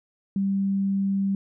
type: tone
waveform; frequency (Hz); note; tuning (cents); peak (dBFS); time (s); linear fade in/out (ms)
sine; 196; G3; 0; -21; 0.36-1.35; 2
effects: none